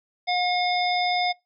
harmonic tone, 719 Hz, F#5, 50 cents flat, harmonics 1 / 3 / 5 / 7, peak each -23 / -28 / -30 / -31 dBFS, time 0.27-1.33 s, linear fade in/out 20 ms, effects noise-tail reverb RT60 0.2 s tail -23 dB re dry

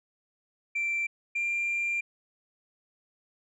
sine tone pair in turn, 2349 / 2382 Hz, D7 / D7, 0 / +24 cents, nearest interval unison, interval 24 cents, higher second, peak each -25 dBFS, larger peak neither, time 0.75-1.07 / 1.35-2.01 s, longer second, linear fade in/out 10 ms, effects tanh soft clip ceiling -24 dBFS

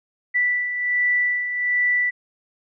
sine beating tone pair, 1969 / 1970.3 Hz, B6 / B6, -6 / -5 cents, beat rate 1.3 Hz, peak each -27 / -19 dBFS, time 0.34-2.11 s, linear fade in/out 20 ms, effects none

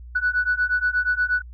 sine beating tone pair, 1476 / 1484.4 Hz, F#6 / F#6, -5 / +5 cents, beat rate 8.4 Hz, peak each -22 / -21 dBFS, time 0.15-1.42 s, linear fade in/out 10 ms, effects tanh soft clip ceiling -12 dBFS + added 60 Hz sine -37 dBFS peak until 1.53 s

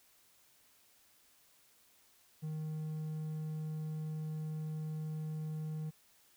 triangle tone, 155.5 Hz, D#3, 1 cent flat, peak -35 dBFS, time 2.42-5.91 s, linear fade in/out 20 ms, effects white hiss -67 dBFS RMS until 6.36 s

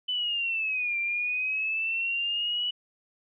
sine linear two-way sweep, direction down then up, 3017 to 2360 to 2957 Hz, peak -26 dBFS, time 0.08-2.71 s, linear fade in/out 10 ms, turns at 0.98 s, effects none

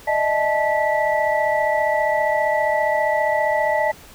sine tone cluster, 607 / 642 / 870 / 1959 Hz, D#5 / E5 / A5 / B6, -43 / -46 / -20 / -15 cents, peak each -21 / -24 / -21 / -24 dBFS, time 0.07-3.92 s, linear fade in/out 10 ms, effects pink hiss -44 dBFS RMS until 4.14 s

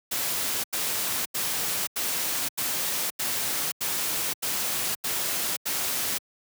white noise bursts, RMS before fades -28 dBFS, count 10, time 0.11-6.184 s, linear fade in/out 10 ms, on 530 ms, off 86 ms, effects high-pass 100 Hz 12 dB/octave

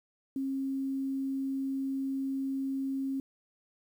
sine tone with quantisation, 270 Hz, C#4, 45 cents flat, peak -30 dBFS, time 0.36-3.2 s, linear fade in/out 2 ms, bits 10, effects none

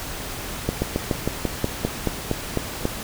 slowing click train, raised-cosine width 2 ms, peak -7 dBFS, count 12, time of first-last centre 0.69-2.854 s, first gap 130 ms, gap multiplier 1.08, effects pink hiss -32 dBFS RMS until 3.03 s

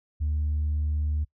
sine tone, 75.3 Hz, D2, 44 cents sharp, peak -22 dBFS, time 0.2-1.25 s, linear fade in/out 20 ms, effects noise-tail reverb RT60 0.1 s tail -24 dB re dry + tanh soft clip ceiling -21 dBFS

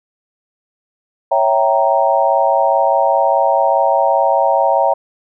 sine chord, C# diminished seventh, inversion none, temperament equal with one note detuned, 554.4 / 659.3 / 777.2 / 932.3 Hz, C#5 / E5 / G5 / Bb5, 0 / 0 / -15 / 0 cents, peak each -16 dBFS, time 1.31-4.94 s, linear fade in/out 10 ms, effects none

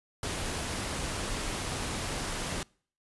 pink noise, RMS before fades -34 dBFS, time 0.23-2.63 s, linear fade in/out 2 ms, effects noise-tail reverb RT60 0.5 s tail -26 dB re dry + resampled to 24000 Hz

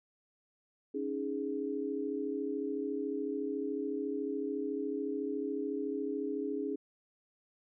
sine chord, C# suspended second, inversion none, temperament equal, 277.2 / 311.1 / 415.3 Hz, C#4 / D#4 / G#4, 0 / 0 / 0 cents, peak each -37 / -39 / -36 dBFS, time 0.94-6.76 s, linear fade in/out 10 ms, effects none

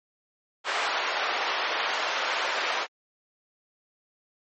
pink band-pass noise, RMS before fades -28 dBFS, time 0.64-2.87 s, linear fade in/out 50 ms, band 660 to 3300 Hz, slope 12 dB/octave, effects high-pass 400 Hz 12 dB/octave + MP3 32 kbps

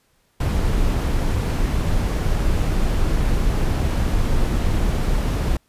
brown noise, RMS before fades -19 dBFS, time 0.4-5.57 s, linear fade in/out 5 ms, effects pink hiss -63 dBFS RMS until 5.68 s + resampled to 32000 Hz

